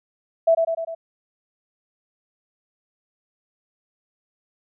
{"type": "tone with echo", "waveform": "sine", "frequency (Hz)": 659.3, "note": "E5", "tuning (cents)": 0, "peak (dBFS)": -12, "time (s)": [0.47, 0.55], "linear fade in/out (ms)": 10, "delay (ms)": 100, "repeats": 4, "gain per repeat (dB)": -4, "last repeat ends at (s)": 0.95, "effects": []}